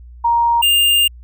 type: tone pair in turn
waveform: sine / square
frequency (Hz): 938 / 2806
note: A#5 / F7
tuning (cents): +11 / +8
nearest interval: octave + perfect fifth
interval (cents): 1897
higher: second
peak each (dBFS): -11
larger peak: neither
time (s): 0.24-0.62 / 0.62-1.08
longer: second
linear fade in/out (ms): 10
effects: added 60 Hz sine -35 dBFS peak until 1.23 s